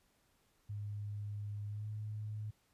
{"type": "tone with pitch glide", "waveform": "sine", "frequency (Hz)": [103.3, 106.57], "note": ["G#2", "G#2"], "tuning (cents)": [-9, 45], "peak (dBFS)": -39, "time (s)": [0.69, 2.51], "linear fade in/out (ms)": 10, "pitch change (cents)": 54, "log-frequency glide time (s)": [1.68, 1.87], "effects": ["pink hiss -74 dBFS RMS until 2.73 s", "resampled to 32000 Hz"]}